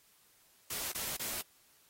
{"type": "noise bursts", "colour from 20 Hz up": "white", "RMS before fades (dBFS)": -38, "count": 3, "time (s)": [0.7, 1.414], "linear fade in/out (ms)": 5, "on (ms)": 220, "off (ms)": 27, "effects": ["white hiss -66 dBFS RMS until 1.89 s", "AAC 48 kbps"]}